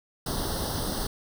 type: noise with comb filter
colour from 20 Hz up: pink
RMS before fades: -30 dBFS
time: 0.26-1.07 s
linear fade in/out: 5 ms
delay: 0.21 ms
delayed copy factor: +1
effects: none